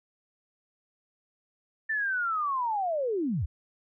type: linear sweep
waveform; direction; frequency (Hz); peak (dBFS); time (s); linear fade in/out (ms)
sine; down; 1792 to 58.27; -26; 1.89-3.46; 10
effects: none